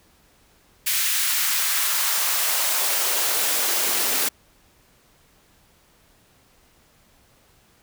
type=noise with high-pass filter sweep; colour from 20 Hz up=white; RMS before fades=-22 dBFS; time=0.86-4.29 s; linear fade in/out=10 ms; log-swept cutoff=2000 to 260 Hz; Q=1.1; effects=pink hiss -58 dBFS RMS until 7.82 s